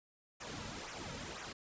pink noise with flanger, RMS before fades -45 dBFS, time 0.4-1.53 s, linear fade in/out 10 ms, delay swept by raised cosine 0.22 to 2.82 ms, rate 2 Hz, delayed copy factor -0.7, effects resampled to 16000 Hz

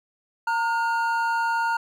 triangle tone pair together, 919 / 1429.8 Hz, A#5 / F6, -25 / +40 cents, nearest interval minor sixth, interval 765 cents, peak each -21 / -24 dBFS, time 0.47-1.77 s, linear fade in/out 5 ms, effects none

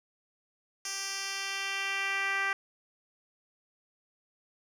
10% pulse tone with band-pass filter sweep, 392 Hz, G4, in tune, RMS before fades -33 dBFS, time 0.85-2.53 s, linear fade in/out 2 ms, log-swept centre 6200 to 1800 Hz, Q 1.6, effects none

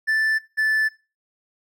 triangle tone pair in turn, 1760 / 1750.9 Hz, A6 / A6, 0 / -9 cents, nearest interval unison, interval 9 cents, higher first, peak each -16 dBFS, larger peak neither, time 0.07-0.39 / 0.57-0.89 s, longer neither, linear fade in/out 20 ms, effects noise-tail reverb RT60 0.3 s tail -18 dB re dry

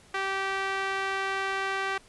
sawtooth tone with band-pass filter, 388.1 Hz, G4, 17 cents flat, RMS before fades -30 dBFS, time 0.14-1.98 s, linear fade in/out 5 ms, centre 1700 Hz, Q 1.2, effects pink hiss -56 dBFS RMS until 2.08 s + resampled to 24000 Hz

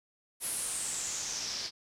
white noise with low-pass filter sweep, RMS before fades -36 dBFS, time 0.4-1.71 s, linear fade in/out 50 ms, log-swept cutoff 11000 to 4800 Hz, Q 5.2, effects none

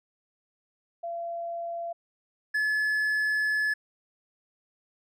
sine / triangle tone pair in turn, 681 / 1716 Hz, F5 / A6, -44 / -44 cents, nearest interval octave + major third, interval 1600 cents, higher second, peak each -31 / -22 dBFS, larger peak second, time 1.03-1.93 / 2.54-3.74 s, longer second, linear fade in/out 10 ms, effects none

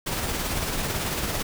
pink noise with tremolo, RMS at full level -26 dBFS, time 0.06-1.43 s, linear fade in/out 10 ms, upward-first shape triangle, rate 18 Hz, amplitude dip 40%, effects none

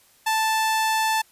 sawtooth tone, 880 Hz, A5, in tune, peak -16 dBFS, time 0.26-1.22 s, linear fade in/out 10 ms, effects white hiss -57 dBFS RMS until 1.31 s + resampled to 32000 Hz

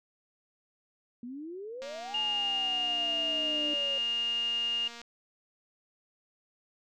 sine exponential two-way sweep, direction up then down, 233.1 to 863 to 546 Hz, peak -38 dBFS, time 1.23-3.98 s, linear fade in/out 2 ms, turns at 2.17 s
sine tone with exponential growth, 299.1 Hz, D4, 32 cents sharp, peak -35 dBFS, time 1.34-3.74 s, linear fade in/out 5 ms, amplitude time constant 520 ms
click train, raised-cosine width 0.2 ms, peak -29 dBFS, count 752, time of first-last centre 1.82-5.016 s, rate 235 Hz
sine tone, 2831 Hz, F7, 23 cents sharp, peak -28 dBFS, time 2.14-4.88 s, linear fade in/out 5 ms
effects none

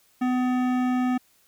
sine tone with hard clipping, 251.6 Hz, B3, 32 cents sharp, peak -23 dBFS, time 0.21-1.18 s, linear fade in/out 10 ms, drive 15 dB, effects white hiss -62 dBFS RMS until 1.47 s

